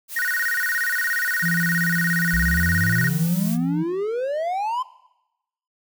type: noise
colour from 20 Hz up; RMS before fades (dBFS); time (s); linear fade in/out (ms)
blue; -33; 0.08-3.58; 50
type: tone with vibrato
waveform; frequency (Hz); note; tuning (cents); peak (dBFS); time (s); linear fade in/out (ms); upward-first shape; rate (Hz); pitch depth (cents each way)
triangle; 1661.2; G#6; 0; -19; 0.16-3.09; 5; square; 17; 200
type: tone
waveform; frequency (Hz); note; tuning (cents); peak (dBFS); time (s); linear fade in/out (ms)
sine; 170; F3; -46; -22; 1.42-3.84; 20
type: exponential sweep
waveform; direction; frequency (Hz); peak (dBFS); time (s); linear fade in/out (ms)
triangle; up; 56.2 to 1046.5; -20; 2.33-4.83; 10
effects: noise-tail reverb RT60 0.9 s tail -18 dB re dry